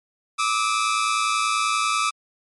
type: tone pair together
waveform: sawtooth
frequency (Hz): 1178.8 / 1289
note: D6 / E6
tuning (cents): +6 / -39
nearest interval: major second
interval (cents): 155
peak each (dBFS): -19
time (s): 0.38-2.11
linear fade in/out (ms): 20
effects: MP3 48 kbps